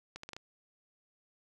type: accelerating click train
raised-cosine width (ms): 0.2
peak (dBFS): -26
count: 5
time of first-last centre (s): 0.16-0.365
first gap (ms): 74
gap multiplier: 0.76
effects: none